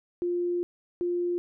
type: tone pair in turn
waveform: sine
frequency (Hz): 351.1 / 351.1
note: F4 / F4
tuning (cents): +9 / +9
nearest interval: unison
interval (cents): 0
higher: neither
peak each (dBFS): -25 / -25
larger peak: neither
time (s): 0.22-0.63 / 1.01-1.38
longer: first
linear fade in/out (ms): 0
effects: none